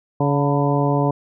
harmonic tone with a mistuned harmonic, 142.4 Hz, C#3, 47 cents sharp, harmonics 1 / 2 / 3 / 4 / 5 / 6 / 7, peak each -19 / -22 / -24 / -25 / -26 / -27 / -27 dBFS, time 0.2-1.11 s, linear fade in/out 5 ms, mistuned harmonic 6, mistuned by +82 cents, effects none

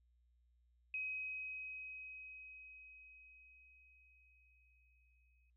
sine tone with exponential decay, 2532 Hz, D#7, 30 cents sharp, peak -38 dBFS, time 0.94-5.5 s, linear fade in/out 2 ms, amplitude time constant 990 ms, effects noise-tail reverb RT60 0.1 s tail -21 dB re dry + added 60 Hz sine -70 dBFS peak until 5.56 s

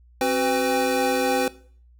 square tone cluster, 265.8 / 374.4 / 503 / 801 Hz, C4 / F#4 / B4 / G5, +27 / +20 / +32 / +37 cents, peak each -27 / -29 / -24 / -27 dBFS, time 0.21-1.48 s, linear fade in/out 2 ms, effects noise-tail reverb RT60 0.5 s tail -19 dB re dry + added 60 Hz sine -50 dBFS peak until 1.99 s

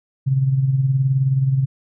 sine tone with tremolo, 133.9 Hz, C3, 40 cents sharp, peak -12 dBFS, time 0.26-1.66 s, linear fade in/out 20 ms, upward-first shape sine, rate 19 Hz, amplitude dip 55%, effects none

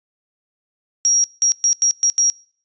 sine tone bursts at uneven times, 5660 Hz, F8, 22 cents sharp, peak -12 dBFS, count 6, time 1.05-1.24 / 1.42-1.52 / 1.64-1.73 / 1.82-1.91 / 2.03-2.1 / 2.18-2.3 s, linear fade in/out 0 ms, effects noise-tail reverb RT60 0.5 s tail -25 dB re dry + resampled to 16000 Hz

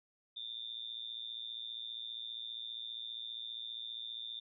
sine tone with amplitude modulation, 3580 Hz, A7, 29 cents sharp, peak -37 dBFS, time 0.36-4.4 s, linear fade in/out 10 ms, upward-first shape sine, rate 115 Hz, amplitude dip 95%, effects none

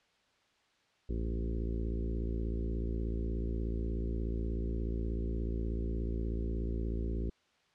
harmonic tone with a mistuned harmonic, 56.6 Hz, A1, 50 cents sharp, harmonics 1 / 2 / 3 / 4 / 5 / 6 / 7 / 8 / 9, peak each -33 / -43 / -44 / -43 / -47 / -44 / -45 / -54 / -55 dBFS, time 1.09-7.3 s, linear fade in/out 5 ms, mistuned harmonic 1, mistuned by +47 cents, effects white hiss -70 dBFS RMS until 7.74 s + low-pass 4000 Hz 12 dB/octave

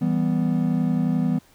triangle chord, E minor, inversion none, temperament equal with one note detuned, 164.81 / 196 / 247.8 Hz, E3 / G3 / B3, 0 / 0 / +6 cents, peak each -21 / -23 / -21 dBFS, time 0.01-1.39 s, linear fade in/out 10 ms, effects pink hiss -56 dBFS RMS until 1.54 s

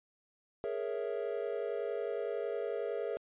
triangle chord, A# half-diminished seventh, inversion third, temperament equal, 415.3 / 466.2 / 554.4 / 659.3 Hz, G#4 / A#4 / C#5 / E5, 0 / 0 / 0 / 0 cents, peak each -36 / -36 / -39 / -40 dBFS, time 0.64-3.17 s, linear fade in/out 0 ms, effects resampled to 8000 Hz

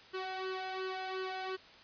sawtooth tone with flanger, 376.3 Hz, F#4, 29 cents sharp, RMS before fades -39 dBFS, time 0.13-1.57 s, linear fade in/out 20 ms, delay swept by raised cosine 0.66 to 1.46 ms, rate 2.8 Hz, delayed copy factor +0.7, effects white hiss -56 dBFS RMS until 1.83 s + resampled to 11025 Hz

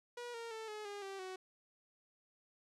sawtooth tone with pitch steps, 482.8 / 462.6 / 443.2 / 424.7 / 406.9 / 389.9 / 373.6 Hz, B4 / A#4 / A4 / G#4 / G#4 / G4 / F#4, -39 / -13 / +13 / +39 / -35 / -9 / +17 cents, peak -40 dBFS, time 0.17-1.36 s, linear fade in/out 5 ms, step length 170 ms, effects low-pass 8000 Hz 12 dB/octave

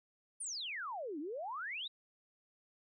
sine exponential two-way sweep, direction down then up, 9956 to 277.2 to 3932 Hz, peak -39 dBFS, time 0.4-1.88 s, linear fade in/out 10 ms, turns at 1.19 s, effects none

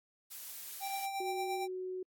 blue noise, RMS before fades -45 dBFS, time 0.3-1.07 s, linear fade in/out 20 ms
square tone with tremolo, 784 Hz, G5, in tune, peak -35 dBFS, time 0.8-1.68 s, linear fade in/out 50 ms, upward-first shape sine, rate 8.6 Hz, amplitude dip 45%
sine tone, 370 Hz, F#4, in tune, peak -37 dBFS, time 1.2-2.03 s, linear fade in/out 5 ms
effects AAC 64 kbps

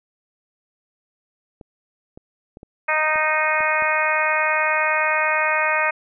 clicks, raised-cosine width 2 ms, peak -26 dBFS, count 7, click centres 1.612 / 2.175 / 2.571 / 2.631 / 3.158 / 3.606 / 3.823 s
harmonic tone, 309.8 Hz, D#4, 7 cents flat, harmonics 2 / 3 / 4 / 5 / 6 / 7 / 8, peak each -25 / -25 / -25 / -25 / -25 / -25 / -25 dBFS, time 2.88-5.91 s, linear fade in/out 10 ms
effects none

